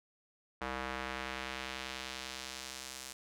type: tone with band-pass filter sweep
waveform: square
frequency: 65.1 Hz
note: C2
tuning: 8 cents flat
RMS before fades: -42 dBFS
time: 0.61-3.13 s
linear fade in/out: 5 ms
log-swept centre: 1300 to 7800 Hz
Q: 0.88
effects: none